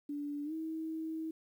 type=tone with pitch glide; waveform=sine; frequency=290 to 319.9 Hz; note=D4 to D#4; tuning=-22 to +48 cents; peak=-36 dBFS; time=0.09-1.31 s; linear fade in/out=5 ms; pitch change=+170 cents; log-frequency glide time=0.44-0.53 s; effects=11-bit